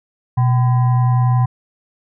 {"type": "tone with frequency modulation", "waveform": "sine", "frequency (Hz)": 123.47, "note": "B2", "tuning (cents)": 0, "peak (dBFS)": -11, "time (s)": [0.37, 1.46], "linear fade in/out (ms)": 10, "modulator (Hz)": 889, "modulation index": 0.37, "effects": []}